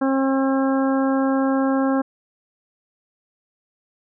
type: harmonic tone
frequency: 268.5 Hz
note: C4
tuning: 45 cents sharp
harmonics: 1 / 2 / 3 / 4 / 5 / 6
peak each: -18 / -24 / -28 / -30 / -32 / -34 dBFS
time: 0.01-2.02 s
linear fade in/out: 10 ms
effects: none